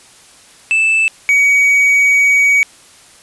triangle tone pair in turn, 2637 / 2258 Hz, E7 / C#7, 0 / +31 cents, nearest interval minor third, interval 269 cents, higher first, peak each -8 / -6 dBFS, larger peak second, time 0.71-1.08 / 1.29-2.63 s, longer second, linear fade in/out 0 ms, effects white hiss -43 dBFS RMS until 3.22 s + resampled to 24000 Hz

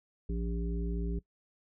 harmonic tone with a mistuned harmonic, 57.4 Hz, A#1, 26 cents flat, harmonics 1 / 3 / 5 / 7, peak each -32 / -37 / -43 / -43 dBFS, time 0.29-1.19 s, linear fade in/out 5 ms, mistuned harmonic 1, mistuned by -39 cents, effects noise-tail reverb RT60 0.1 s tail -20 dB re dry

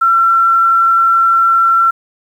sine tone with frequency modulation, 1353 Hz, E6, 45 cents sharp, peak -7 dBFS, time 0.01-1.91 s, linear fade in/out 10 ms, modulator 31.2 Hz, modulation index 0.38, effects 7-bit

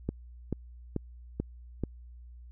click train, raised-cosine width 3 ms, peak -17 dBFS, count 5, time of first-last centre 0.09-1.837 s, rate 2.29 Hz, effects added 60 Hz sine -46 dBFS peak until 2.51 s

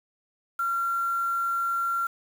sine tone with quantisation, 1372 Hz, F6, 31 cents flat, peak -24 dBFS, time 0.59-2.07 s, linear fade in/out 5 ms, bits 7, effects none

